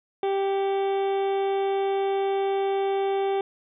harmonic tone with a mistuned harmonic, 392 Hz, G4, in tune, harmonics 1 / 2 / 3 / 4 / 5 / 6 / 7 / 8 / 9, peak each -23 / -28 / -42 / -46 / -48 / -44 / -49 / -48 / -47 dBFS, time 0.23-3.41 s, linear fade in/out 2 ms, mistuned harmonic 6, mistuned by -58 cents, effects none

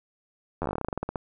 slowing click train, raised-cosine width 1 ms, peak -15 dBFS, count 18, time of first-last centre 0.62-1.158 s, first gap 11 ms, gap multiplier 1.12, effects none

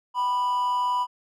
triangle tone with amplitude modulation, 987.8 Hz, B5, in tune, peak -18 dBFS, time 0.14-1.07 s, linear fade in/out 50 ms, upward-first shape sine, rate 221 Hz, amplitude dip 40%, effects none

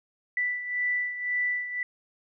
sine beating tone pair, 1975.5 / 1977.4 Hz, B6 / B6, 0 / +2 cents, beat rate 1.9 Hz, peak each -27 / -33 dBFS, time 0.37-1.83 s, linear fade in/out 2 ms, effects none

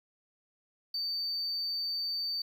triangle tone, 4586 Hz, D8, 42 cents flat, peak -29 dBFS, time 0.94-2.42 s, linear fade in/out 5 ms, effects tanh soft clip ceiling -27 dBFS + 11-bit

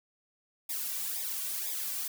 blue noise with flanger, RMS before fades -35 dBFS, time 0.69-2.08 s, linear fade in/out 5 ms, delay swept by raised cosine 0.68 to 2.38 ms, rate 2 Hz, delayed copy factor -1, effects none

